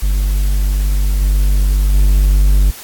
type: tone with level steps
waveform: triangle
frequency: 49 Hz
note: G1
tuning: in tune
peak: -9 / -7 / -5 dBFS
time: 0.02-2.71 s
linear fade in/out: 10 ms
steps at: 1.21 / 1.94 s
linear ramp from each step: 5 ms
effects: white hiss -33 dBFS RMS until 2.83 s + AAC 64 kbps